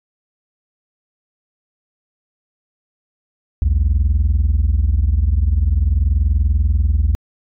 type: tone pair together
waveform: sine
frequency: 59.79 / 80.2 Hz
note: A#1 / E2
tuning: +45 / -47 cents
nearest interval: perfect fourth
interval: 508 cents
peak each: -13 dBFS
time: 3.62-7.15 s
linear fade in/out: 0 ms
effects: tanh soft clip ceiling -9 dBFS